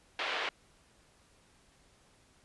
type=band-pass noise; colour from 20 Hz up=white; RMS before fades=-35 dBFS; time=0.19-0.49 s; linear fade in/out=2 ms; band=390 to 3300 Hz; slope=24 dB/octave; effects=pink hiss -65 dBFS RMS until 2.44 s + resampled to 24000 Hz